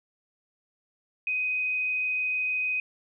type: tone with frequency modulation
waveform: sine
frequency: 2507 Hz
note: D#7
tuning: 12 cents sharp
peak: -25 dBFS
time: 1.27-2.8 s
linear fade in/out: 2 ms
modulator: 26.5 Hz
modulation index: 0.52
effects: none